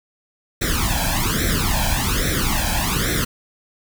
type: noise with flanger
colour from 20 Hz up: pink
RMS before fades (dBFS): -20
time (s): 0.61-3.25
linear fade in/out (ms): 10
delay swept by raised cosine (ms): 0.52 to 1.26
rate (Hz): 1.2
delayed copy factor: +1
effects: none